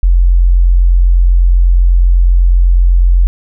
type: tone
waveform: sine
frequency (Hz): 44.03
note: F1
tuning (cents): +15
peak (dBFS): -4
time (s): 0.03-3.27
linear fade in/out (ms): 0
effects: none